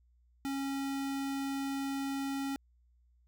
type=tone; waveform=square; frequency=274.3 Hz; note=C#4; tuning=18 cents flat; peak=-34 dBFS; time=0.45-2.56 s; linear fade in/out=0 ms; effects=added 60 Hz sine -64 dBFS peak until 3.27 s